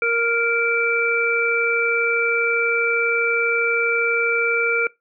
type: harmonic tone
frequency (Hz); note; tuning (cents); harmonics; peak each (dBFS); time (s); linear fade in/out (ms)
466.2; A#4; 0; 1 / 3 / 5; -22 / -22 / -21; 0.02-4.87; 2
effects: noise-tail reverb RT60 0.2 s tail -22 dB re dry